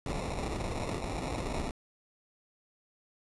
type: noise with sample-and-hold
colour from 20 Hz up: pink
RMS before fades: -35 dBFS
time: 0.06-1.71 s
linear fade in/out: 2 ms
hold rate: 1575 Hz
effects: resampled to 24000 Hz